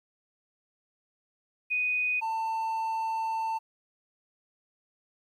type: tone pair in turn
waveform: sine / triangle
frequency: 2489 / 893.6 Hz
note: D#7 / A5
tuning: 0 / +27 cents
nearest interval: octave + tritone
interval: 1773 cents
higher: first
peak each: -25 / -26 dBFS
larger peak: first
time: 1.7-2.21 / 2.21-3.59 s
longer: second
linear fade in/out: 20 ms
effects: 11-bit